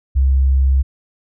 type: tone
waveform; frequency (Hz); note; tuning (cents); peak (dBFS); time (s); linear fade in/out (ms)
sine; 66.8; C2; +36; -10; 0.15-0.83; 20
effects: none